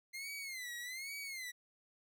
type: tone with vibrato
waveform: sawtooth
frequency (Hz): 2084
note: C7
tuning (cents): -7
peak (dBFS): -39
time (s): 0.13-1.52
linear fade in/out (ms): 20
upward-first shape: sine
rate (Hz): 1.2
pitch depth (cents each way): 150
effects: none